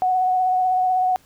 sine tone with vibrato, 740 Hz, F#5, in tune, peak -16 dBFS, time 0.02-1.16 s, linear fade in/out 0 ms, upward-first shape sine, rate 16 Hz, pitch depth 20 cents each way, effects pink hiss -55 dBFS RMS until 1.25 s

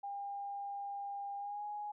sine tone with pitch glide, 803 to 831.3 Hz, G5 to G#5, +41 to +1 cents, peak -39 dBFS, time 0.03-1.92 s, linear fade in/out 10 ms, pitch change +60 cents, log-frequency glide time 1.37-1.64 s, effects none

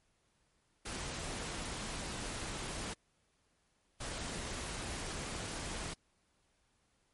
pink noise bursts at uneven times, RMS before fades -41 dBFS, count 2, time 0.85-2.94 / 4-5.94 s, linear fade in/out 10 ms, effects pink hiss -75 dBFS RMS until 7.13 s + MP3 48 kbps

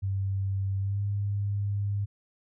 sine tone with pitch glide, 97.3 to 101.14 Hz, G2 to G#2, -12 to -45 cents, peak -26 dBFS, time 0.02-2.06 s, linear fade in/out 20 ms, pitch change +67 cents, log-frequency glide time 0.79-1.01 s, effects none

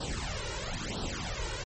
pink noise with flanger, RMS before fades -35 dBFS, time 0-1.64 s, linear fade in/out 10 ms, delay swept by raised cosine 0.22 to 2.12 ms, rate 1 Hz, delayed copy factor +0.9, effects MP3 32 kbps

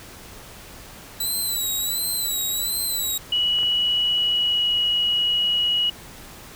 10% pulse tone with vibrato, 3951 Hz, B7, in tune, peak -16 dBFS, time 1.2-3.18 s, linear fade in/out 5 ms, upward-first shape sine, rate 1.4 Hz, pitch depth 65 cents each way
sine tone with pitch glide, 2929 to 2909 Hz, F#7 to F#7, -18 to -30 cents, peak -18 dBFS, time 3.32-5.9 s, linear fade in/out 5 ms, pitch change -12 cents, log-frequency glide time 4.13-4.73 s
clicks, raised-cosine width 0.5 ms, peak -23 dBFS, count 2, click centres 3.587 / 3.632 s
effects pink hiss -42 dBFS RMS until 6.55 s

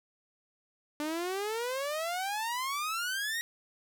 sawtooth exponential sweep, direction up, 293.7 to 1909 Hz, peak -28 dBFS, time 1-3.41 s, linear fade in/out 0 ms, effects none

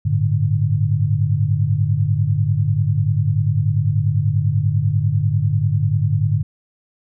sine chord, G suspended second, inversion none, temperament equal with one note detuned, 99.83 / 110 / 146.83 Hz, G2 / A2 / D3, +32 / 0 / 0 cents, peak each -19 dBFS, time 0.05-6.43 s, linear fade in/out 10 ms, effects none

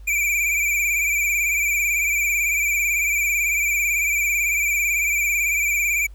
square tone with vibrato, 2349 Hz, D7, in tune, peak -19 dBFS, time 0.07-6.07 s, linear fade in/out 10 ms, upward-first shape sine, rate 18 Hz, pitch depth 59 cents each way, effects added 50 Hz sine -37 dBFS peak until 6.14 s + pink hiss -60 dBFS RMS until 6.14 s

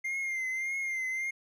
triangle tone with vibrato, 2103 Hz, C7, 8 cents sharp, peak -29 dBFS, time 0.04-1.31 s, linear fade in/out 10 ms, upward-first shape triangle, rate 1.7 Hz, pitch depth 56 cents each way, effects none

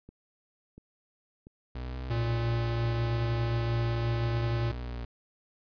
click train, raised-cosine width 3 ms, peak -35 dBFS, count 5, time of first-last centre 0.09-2.849 s, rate 1.45 Hz
35% pulse tone with vibrato, 61.5 Hz, B1, 7 cents flat, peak -33 dBFS, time 1.75-5.05 s, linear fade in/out 5 ms, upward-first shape triangle, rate 0.83 Hz, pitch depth 75 cents each way
square tone, 116.54 Hz, A#2, in tune, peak -28 dBFS, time 2.1-4.72 s, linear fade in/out 10 ms
effects resampled to 11025 Hz

